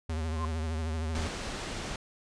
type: tone with vibrato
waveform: square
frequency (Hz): 79.7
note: D#2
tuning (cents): +42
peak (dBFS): -31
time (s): 0.09-1.28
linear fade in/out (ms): 5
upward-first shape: triangle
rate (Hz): 13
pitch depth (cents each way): 80
type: tone with exponential growth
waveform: sine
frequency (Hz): 1050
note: C6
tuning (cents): +6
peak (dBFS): -30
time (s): 0.27-0.45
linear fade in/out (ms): 0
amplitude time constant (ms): 39
type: low-pass noise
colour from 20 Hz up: pink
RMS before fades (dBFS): -37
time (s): 1.15-1.96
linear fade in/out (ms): 2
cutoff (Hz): 7100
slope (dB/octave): 12
effects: resampled to 22050 Hz